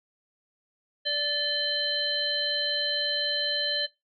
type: harmonic tone with a mistuned harmonic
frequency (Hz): 584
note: D5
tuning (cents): -10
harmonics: 1 / 3 / 5 / 7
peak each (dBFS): -34 / -33 / -29 / -28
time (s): 1.05-3.87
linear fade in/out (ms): 20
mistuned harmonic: 5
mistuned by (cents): +96
effects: noise-tail reverb RT60 0.2 s tail -20 dB re dry